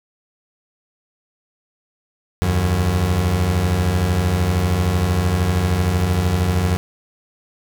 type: beating tone pair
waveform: 30% pulse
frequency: 77.78 / 90.78 Hz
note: D#2 / F#2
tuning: 0 / -32 cents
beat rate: 13 Hz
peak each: -20 / -14 dBFS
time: 2.42-6.77 s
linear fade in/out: 0 ms
effects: none